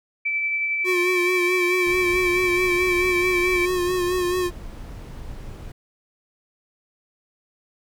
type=tone with tremolo; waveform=sine; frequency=2320 Hz; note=D7; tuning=22 cents flat; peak=-20 dBFS; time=0.25-3.66 s; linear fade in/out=10 ms; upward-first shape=sine; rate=11 Hz; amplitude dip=25%
type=tone with vibrato; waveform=square; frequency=360 Hz; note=F#4; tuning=47 cents flat; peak=-21 dBFS; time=0.84-4.51 s; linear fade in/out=50 ms; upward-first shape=sine; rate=4.6 Hz; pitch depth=39 cents each way
type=noise; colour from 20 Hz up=brown; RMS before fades=-36 dBFS; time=1.86-5.72 s; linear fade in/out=5 ms
effects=none